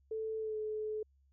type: tone with pitch glide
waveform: sine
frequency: 440 to 429.7 Hz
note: A4 to A4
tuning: 0 to -41 cents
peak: -35 dBFS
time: 0.11-1.03 s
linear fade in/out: 5 ms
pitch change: -41 cents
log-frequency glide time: 0.39-0.57 s
effects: added 68 Hz sine -66 dBFS peak until 1.32 s